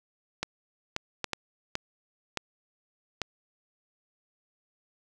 clicks, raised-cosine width 0.2 ms, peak -12 dBFS, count 7, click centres 0.43 / 0.964 / 1.243 / 1.333 / 1.754 / 2.373 / 3.217 s, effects none

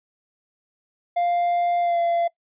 triangle tone with pitch glide, 698.5 to 684.5 Hz, F5 to F5, 0 to -35 cents, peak -17 dBFS, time 1.16-2.28 s, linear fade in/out 10 ms, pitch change -35 cents, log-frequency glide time 1.81-1.99 s, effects noise-tail reverb RT60 0.1 s tail -21 dB re dry + resampled to 8000 Hz

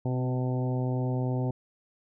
harmonic tone with a mistuned harmonic, 126.9 Hz, B2, 47 cents sharp, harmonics 1 / 2 / 3 / 4 / 5 / 6 / 7, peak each -27 / -33 / -37 / -39 / -41 / -43 / -44 dBFS, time 0.05-1.51 s, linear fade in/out 5 ms, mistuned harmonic 2, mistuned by +17 cents, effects none

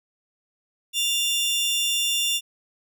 sawtooth tone pair together, 2795 / 3521 Hz, F7 / A7, +1 / 0 cents, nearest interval major third, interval 399 cents, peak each -21 dBFS, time 0.93-2.41 s, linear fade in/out 50 ms, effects none

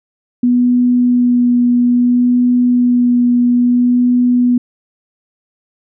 sine tone with vibrato, 244.7 Hz, B3, 16 cents flat, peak -8 dBFS, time 0.43-4.58 s, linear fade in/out 5 ms, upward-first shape sine, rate 0.6 Hz, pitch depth 11 cents each way, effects none

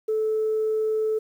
sine tone, 435.7 Hz, A4, 17 cents flat, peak -20 dBFS, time 0.08-1.19 s, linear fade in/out 10 ms, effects tanh soft clip ceiling -17 dBFS + 9-bit

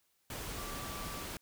sine tone in noise, 1163 Hz, D6, 17 cents flat, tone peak -47 dBFS, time 0.58-1.24 s, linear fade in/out 2 ms, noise pink, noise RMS -42 dBFS, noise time 0.3-1.37 s, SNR -8 dB, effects white hiss -75 dBFS RMS until 1.41 s

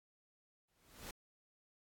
pink noise with exponential growth, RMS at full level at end -45 dBFS, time 0.68-1.11 s, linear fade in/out 5 ms, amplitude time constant 93 ms, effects AAC 64 kbps

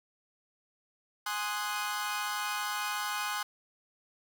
sawtooth chord, Ab dominant seventh, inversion none, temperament equal, 830.6 / 1046.5 / 1244.5 / 1480 Hz, Ab5 / C6 / Eb6 / Gb6, 0 / 0 / 0 / 0 cents, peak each -34 dBFS, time 1.26-3.43 s, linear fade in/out 5 ms, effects none

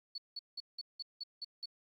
sine tone bursts, 4435 Hz, C#8, in tune, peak -39 dBFS, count 8, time 0.15-1.658 s, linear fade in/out 5 ms, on 31 ms, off 180 ms, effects 12-bit

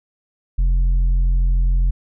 triangle tone with tanh clipping, 43.65 Hz, F1, in tune, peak -14 dBFS, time 0.58-1.91 s, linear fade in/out 10 ms, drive 9 dB, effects none

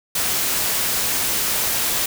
white noise, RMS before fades -21 dBFS, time 0.15-2.06 s, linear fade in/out 5 ms, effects none

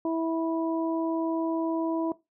harmonic tone, 327.1 Hz, E4, 13 cents flat, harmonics 1 / 2 / 3, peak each -26 / -32 / -36 dBFS, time 0.05-2.12 s, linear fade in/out 2 ms, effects noise-tail reverb RT60 0.2 s tail -18 dB re dry

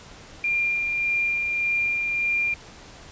sine tone with tremolo, 2394 Hz, D7, 33 cents sharp, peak -20 dBFS, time 0.44-2.54 s, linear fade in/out 2 ms, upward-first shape sine, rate 1.7 Hz, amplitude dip 30%, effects pink hiss -45 dBFS RMS until 3.11 s + resampled to 16000 Hz

